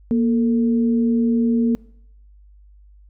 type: tone pair together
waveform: sine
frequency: 235 / 444.2 Hz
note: A#3 / A4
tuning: +14 / +16 cents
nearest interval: major seventh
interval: 1102 cents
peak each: -15 / -26 dBFS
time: 0.11-1.75 s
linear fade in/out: 0 ms
effects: noise-tail reverb RT60 0.7 s tail -24 dB re dry + added 50 Hz sine -45 dBFS peak until 3.09 s